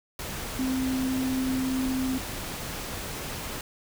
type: tone in noise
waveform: sine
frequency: 260.4 Hz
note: C4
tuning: 8 cents flat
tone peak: -25 dBFS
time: 0.59-2.18 s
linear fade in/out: 2 ms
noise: pink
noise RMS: -35 dBFS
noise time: 0.19-3.61 s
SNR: +7 dB
effects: none